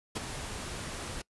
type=noise with ADSR envelope; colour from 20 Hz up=pink; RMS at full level=-32 dBFS; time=0.15-1.22 s; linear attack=12 ms; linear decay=22 ms; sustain=-7 dB; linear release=8 ms; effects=noise-tail reverb RT60 0.1 s tail -23 dB re dry + resampled to 24000 Hz